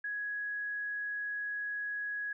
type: tone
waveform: sine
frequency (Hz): 1669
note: G#6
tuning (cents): +8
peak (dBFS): -34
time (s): 0.04-2.33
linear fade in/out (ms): 5
effects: none